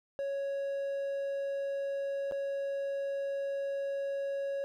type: tone with dropouts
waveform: triangle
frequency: 554.4 Hz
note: C#5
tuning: in tune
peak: -30 dBFS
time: 0.19-4.64 s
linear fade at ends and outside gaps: 0 ms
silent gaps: 2.312-2.321 s
effects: none

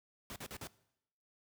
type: noise bursts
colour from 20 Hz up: pink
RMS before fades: -45 dBFS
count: 4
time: 0.3-0.671 s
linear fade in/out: 0 ms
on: 59 ms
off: 45 ms
effects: noise-tail reverb RT60 0.8 s tail -20 dB re dry + high-pass 60 Hz 12 dB/octave

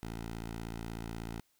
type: tone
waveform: 10% pulse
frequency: 56.4 Hz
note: A1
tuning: 44 cents sharp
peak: -31 dBFS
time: 0.03-1.4 s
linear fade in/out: 0 ms
effects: white hiss -73 dBFS RMS until 1.59 s

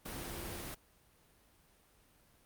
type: tone in noise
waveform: sine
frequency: 342.6 Hz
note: F4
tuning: 33 cents flat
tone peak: -51 dBFS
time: 0.16-0.62 s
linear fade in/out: 10 ms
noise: pink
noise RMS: -43 dBFS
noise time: 0.05-0.75 s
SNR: -11 dB
effects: pink hiss -67 dBFS RMS until 2.45 s + Opus 32 kbps

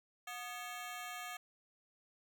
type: ring-modulated tone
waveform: 20% pulse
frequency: 979 Hz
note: B5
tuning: 15 cents flat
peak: -35 dBFS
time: 0.27-1.37 s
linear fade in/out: 5 ms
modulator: 255 Hz
effects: none

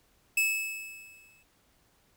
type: tone with exponential decay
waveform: 45% pulse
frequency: 2604 Hz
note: E7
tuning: 22 cents flat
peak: -22 dBFS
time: 0.37-1.43 s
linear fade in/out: 5 ms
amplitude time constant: 230 ms
effects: pink hiss -67 dBFS RMS until 2.16 s

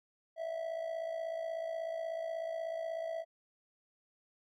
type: tone with amplitude modulation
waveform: triangle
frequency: 656 Hz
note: E5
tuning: 9 cents flat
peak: -31 dBFS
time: 0.36-3.25 s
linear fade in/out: 50 ms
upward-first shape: sine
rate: 56.4 Hz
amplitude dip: 65%
effects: none

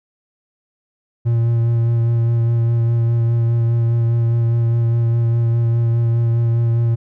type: tone with vibrato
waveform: triangle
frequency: 116.54 Hz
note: A#2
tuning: in tune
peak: -11 dBFS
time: 1.25-6.96 s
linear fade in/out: 20 ms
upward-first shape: sine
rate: 4.9 Hz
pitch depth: 16 cents each way
effects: none

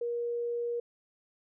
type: tone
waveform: sine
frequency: 474.6 Hz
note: A#4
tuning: 31 cents sharp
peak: -30 dBFS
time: 0.01-0.8 s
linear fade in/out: 5 ms
effects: none

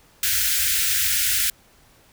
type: band-stop noise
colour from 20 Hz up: white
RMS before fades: -21 dBFS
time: 0.23-1.5 s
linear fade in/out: 2 ms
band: 110 to 1400 Hz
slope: 96 dB/octave
effects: pink hiss -55 dBFS RMS until 2.12 s

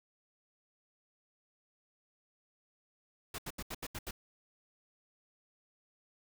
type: noise bursts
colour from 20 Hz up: pink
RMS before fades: -41 dBFS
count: 7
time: 3.34-4.11 s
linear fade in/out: 5 ms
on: 44 ms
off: 77 ms
effects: none

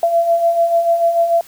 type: beating tone pair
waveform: sine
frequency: 671 / 677.8 Hz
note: E5 / E5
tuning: +31 / +48 cents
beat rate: 6.8 Hz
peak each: -20 / -12 dBFS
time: 0.03-1.41 s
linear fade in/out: 2 ms
effects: white hiss -43 dBFS RMS until 1.47 s

